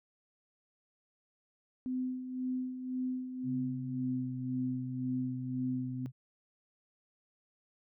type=tone with tremolo; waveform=sine; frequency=255.2 Hz; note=C4; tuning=43 cents flat; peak=-31 dBFS; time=1.86-6.06 s; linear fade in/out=0 ms; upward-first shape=sine; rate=1.9 Hz; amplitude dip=60%
type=tone with pitch glide; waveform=sine; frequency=132.6 to 128.45 Hz; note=C3 to C3; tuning=+23 to -32 cents; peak=-38 dBFS; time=3.43-6.12 s; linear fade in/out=50 ms; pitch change=-55 cents; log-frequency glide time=3.94-4.05 s
effects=none